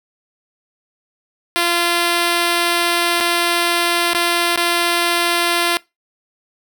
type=tone with dropouts; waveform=5% pulse; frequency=344.5 Hz; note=F4; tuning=24 cents flat; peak=-3 dBFS; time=1.56-5.77 s; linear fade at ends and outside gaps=0 ms; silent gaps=3.203-3.208 / 4.134-4.147 / 4.559-4.575 s; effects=noise-tail reverb RT60 0.2 s tail -21 dB re dry